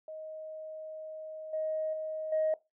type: tone with level steps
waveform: sine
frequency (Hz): 627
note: D#5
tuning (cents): +13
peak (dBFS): -40 / -30 / -34 / -25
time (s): 0.08-2.54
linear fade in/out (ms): 2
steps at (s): 1.53 / 1.93 / 2.32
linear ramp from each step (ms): 5
effects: noise-tail reverb RT60 0.2 s tail -19 dB re dry + tanh soft clip ceiling -22 dBFS